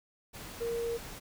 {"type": "tone in noise", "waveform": "sine", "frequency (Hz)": 466.2, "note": "A#4", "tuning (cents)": 0, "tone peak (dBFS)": -31, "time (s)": [0.6, 0.98], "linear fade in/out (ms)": 20, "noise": "pink", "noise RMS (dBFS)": -45, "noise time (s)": [0.33, 1.2], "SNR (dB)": 11, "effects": []}